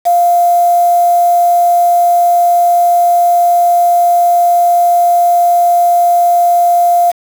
sine tone with quantisation, 698.5 Hz, F5, in tune, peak -6 dBFS, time 0.05-7.12 s, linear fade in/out 20 ms, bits 4, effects none

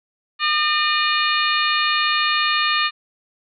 harmonic tone with a mistuned harmonic, 606 Hz, D#5, 46 cents flat, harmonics 2 / 3 / 4 / 5 / 6 / 7, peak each -21 / -23 / -24 / -25 / -26 / -26 dBFS, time 0.39-2.91 s, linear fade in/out 50 ms, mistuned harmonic 5, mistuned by -75 cents, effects none

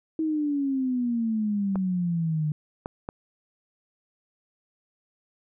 sine exponential sweep, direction down, 321.4 to 149.6 Hz, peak -23 dBFS, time 0.19-2.52 s, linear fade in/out 2 ms
clicks, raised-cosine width 1 ms, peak -18 dBFS, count 3, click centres 1.757 / 2.859 / 3.089 s
effects none

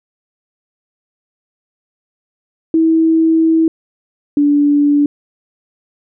sine tone pair in turn, 323.8 / 289.9 Hz, E4 / D4, -31 / -22 cents, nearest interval major second, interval 191 cents, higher first, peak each -8 dBFS, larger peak neither, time 2.74-3.68 / 4.37-5.06 s, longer first, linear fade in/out 2 ms, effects none

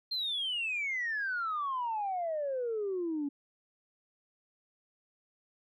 sine exponential sweep, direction down, 4223 to 277.8 Hz, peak -30 dBFS, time 0.11-3.29 s, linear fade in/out 10 ms, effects tanh soft clip ceiling -27 dBFS

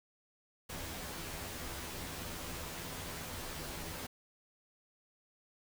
pink noise with comb filter, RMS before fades -43 dBFS, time 0.69-4.07 s, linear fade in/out 10 ms, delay 12 ms, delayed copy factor +0.6, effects none

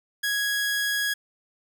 sawtooth tone, 1661.2 Hz, G#6, in tune, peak -20 dBFS, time 0.23-1.14 s, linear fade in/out 10 ms, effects none

